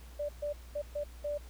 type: tone bursts at uneven times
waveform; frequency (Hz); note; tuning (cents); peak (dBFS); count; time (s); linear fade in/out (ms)
sine; 586; D5; -4; -32; 5; 0.19-0.29 / 0.42-0.53 / 0.75-0.82 / 0.95-1.04 / 1.24-1.38; 10
effects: added 60 Hz sine -47 dBFS peak until 1.49 s + pink hiss -58 dBFS RMS until 1.49 s